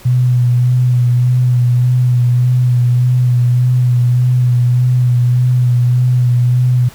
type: tone with vibrato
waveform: sine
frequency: 123.8 Hz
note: B2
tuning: 5 cents sharp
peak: -8 dBFS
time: 0.05-6.89 s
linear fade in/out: 10 ms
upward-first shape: sine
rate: 1.7 Hz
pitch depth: 24 cents each way
effects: pink hiss -39 dBFS RMS until 6.94 s